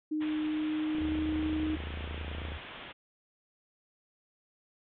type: tone with pitch glide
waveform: sine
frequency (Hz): 307.1 to 310.5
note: D#4 to D#4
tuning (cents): -23 to -3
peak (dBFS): -29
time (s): 0.11-1.76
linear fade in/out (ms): 10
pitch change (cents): +20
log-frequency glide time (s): 0.43-1.26
type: low-pass noise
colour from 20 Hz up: white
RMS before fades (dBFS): -46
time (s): 0.2-2.93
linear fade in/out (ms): 20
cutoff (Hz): 3500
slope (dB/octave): 96
type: click train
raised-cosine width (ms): 2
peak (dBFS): -29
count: 47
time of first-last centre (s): 0.95-2.52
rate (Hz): 29.3
type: tone with vibrato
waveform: sine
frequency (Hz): 76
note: D#2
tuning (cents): -40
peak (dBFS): -37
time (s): 1-2.58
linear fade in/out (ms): 10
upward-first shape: square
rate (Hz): 4.4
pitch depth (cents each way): 8
effects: none